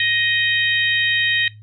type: harmonic tone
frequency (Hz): 625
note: D#5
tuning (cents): +8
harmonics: 3 / 4 / 5 / 6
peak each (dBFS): -19 / -24 / -23 / -23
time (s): 0-1.48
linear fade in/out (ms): 2
effects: noise-tail reverb RT60 0.2 s tail -20 dB re dry + added 106 Hz sine -39 dBFS peak until 1.62 s